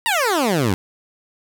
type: exponential sweep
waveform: 15% pulse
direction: down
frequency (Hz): 970 to 87.31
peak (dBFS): -10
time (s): 0.06-0.74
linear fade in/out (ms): 0
effects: none